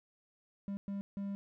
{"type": "tone bursts at uneven times", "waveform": "triangle", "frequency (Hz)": 199.1, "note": "G3", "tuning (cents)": 27, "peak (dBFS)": -34, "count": 3, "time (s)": [[0.68, 0.77], [0.88, 1.01], [1.17, 1.35]], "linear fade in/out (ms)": 0, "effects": []}